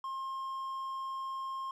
triangle tone, 1066 Hz, C6, 32 cents sharp, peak -34 dBFS, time 0.04-1.71 s, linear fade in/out 2 ms, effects none

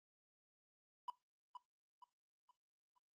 triangle tone with echo, 987.8 Hz, B5, in tune, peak -39 dBFS, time 1.08-1.1 s, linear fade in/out 2 ms, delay 470 ms, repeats 4, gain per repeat -8 dB, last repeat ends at 2.98 s, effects noise-tail reverb RT60 0.2 s tail -19 dB re dry + Opus 32 kbps

